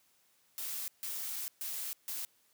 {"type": "noise bursts at uneven times", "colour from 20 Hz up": "blue", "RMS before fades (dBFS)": -39, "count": 4, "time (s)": [[0.58, 0.88], [1.03, 1.48], [1.61, 1.93], [2.08, 2.25]], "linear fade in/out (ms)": 0, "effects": ["white hiss -70 dBFS RMS until 2.53 s", "high-pass 80 Hz 12 dB/octave"]}